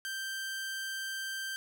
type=tone; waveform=sawtooth; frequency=1568 Hz; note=G6; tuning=in tune; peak=-32 dBFS; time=0.05-1.56 s; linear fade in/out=0 ms; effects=none